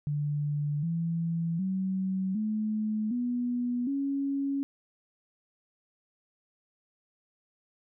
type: tone with pitch steps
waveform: sine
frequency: 146.83 / 166.73 / 189.32 / 215 / 244.1 / 277.2 Hz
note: D3 / E3 / F#3 / A3 / B3 / C#4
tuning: 0 / +20 / +40 / -40 / -20 / 0 cents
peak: -27 dBFS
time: 0.07-4.63 s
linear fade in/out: 0 ms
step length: 760 ms
effects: none